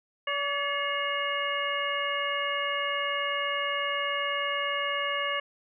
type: harmonic tone with a mistuned harmonic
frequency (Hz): 571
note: D5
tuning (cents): -49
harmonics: 1 / 2 / 3 / 4 / 5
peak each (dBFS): -34 / -32 / -34 / -34 / -33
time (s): 0.27-5.4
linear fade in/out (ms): 5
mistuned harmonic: 4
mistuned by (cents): -90
effects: none

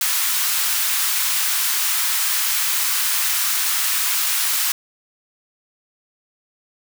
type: high-pass noise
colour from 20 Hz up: white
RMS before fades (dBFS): -20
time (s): 0.01-4.72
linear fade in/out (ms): 2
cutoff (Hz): 1000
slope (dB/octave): 24
effects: none

